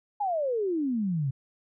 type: exponential sweep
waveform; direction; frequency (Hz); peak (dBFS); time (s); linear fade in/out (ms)
sine; down; 850 to 127.9; -25; 0.2-1.31; 10
effects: none